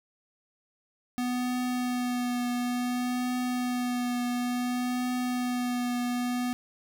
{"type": "tone with vibrato", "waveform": "square", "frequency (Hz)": 246.9, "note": "B3", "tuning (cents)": 0, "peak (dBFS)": -28, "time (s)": [1.18, 6.53], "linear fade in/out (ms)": 0, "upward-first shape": "triangle", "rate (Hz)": 0.57, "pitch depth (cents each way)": 20, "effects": ["11-bit"]}